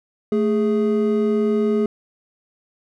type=tone pair together; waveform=triangle; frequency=220 / 415.3 Hz; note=A3 / G#4; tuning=0 / 0 cents; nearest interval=major seventh; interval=1100 cents; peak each=-17 dBFS; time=0.32-1.86 s; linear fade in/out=2 ms; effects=none